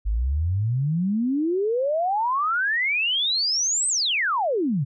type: exponential two-way sweep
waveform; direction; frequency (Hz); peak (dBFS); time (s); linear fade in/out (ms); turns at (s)
sine; up then down; 49 to 8370 to 124.6; -20; 0.05-4.85; 20; 3.88
effects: none